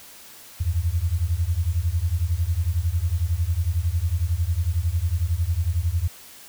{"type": "beating tone pair", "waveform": "sine", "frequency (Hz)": [79.7, 90.7], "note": ["D#2", "F#2"], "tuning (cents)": [42, -34], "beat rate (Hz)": 11, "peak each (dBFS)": -23, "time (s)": [0.6, 6.08], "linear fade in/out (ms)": 10, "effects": ["white hiss -45 dBFS RMS until 6.48 s"]}